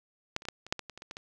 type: clicks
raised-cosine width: 0.2 ms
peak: -13 / -30 / -25 / -15 / -28 / -10 / -20 / -25 / -28 / -27 / -23 / -24 dBFS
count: 12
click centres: 0.364 / 0.421 / 0.453 / 0.486 / 0.666 / 0.725 / 0.793 / 0.897 / 0.976 / 1.021 / 1.111 / 1.169 s
effects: none